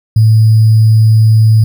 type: tone with sample-and-hold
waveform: sine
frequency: 110 Hz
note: A2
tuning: in tune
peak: -3 dBFS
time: 0.16-1.64 s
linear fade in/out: 5 ms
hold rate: 4900 Hz
effects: none